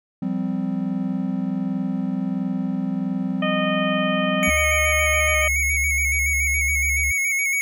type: chord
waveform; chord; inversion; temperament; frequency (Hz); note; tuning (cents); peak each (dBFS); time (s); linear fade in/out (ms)
triangle; F suspended second; none; equal with one note detuned; 174.61 / 196 / 259.2; F3 / G3 / C4; 0 / 0 / -16; -26 / -23 / -24; 0.22-4.5; 5
type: harmonic tone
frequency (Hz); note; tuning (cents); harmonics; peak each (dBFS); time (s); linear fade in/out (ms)
616; D#5; -17; 1 / 2 / 3 / 4 / 5; -24 / -27 / -29 / -30 / -31; 3.42-5.48; 5
type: tone with vibrato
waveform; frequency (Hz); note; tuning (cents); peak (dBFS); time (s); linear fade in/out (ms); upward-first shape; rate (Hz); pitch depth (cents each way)
square; 2213; C#7; -3; -20; 4.43-7.61; 0; square; 7.1; 30
type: tone with pitch glide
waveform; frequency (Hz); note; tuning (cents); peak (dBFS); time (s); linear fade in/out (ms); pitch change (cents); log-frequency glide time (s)
sine; 73.42 to 69.3; D2 to C#2; 0 to 0; -24; 4.47-7.12; 10; -100; 5.32-5.38
effects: none